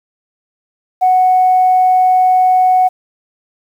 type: tone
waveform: sine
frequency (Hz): 740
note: F#5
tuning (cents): 0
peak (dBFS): -6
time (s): 1.01-2.89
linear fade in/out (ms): 20
effects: tanh soft clip ceiling -2 dBFS + 7-bit